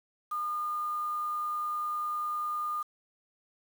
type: tone with quantisation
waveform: sine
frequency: 1215 Hz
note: D#6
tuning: 42 cents flat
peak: -30 dBFS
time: 0.31-2.83 s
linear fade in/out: 10 ms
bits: 8
effects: none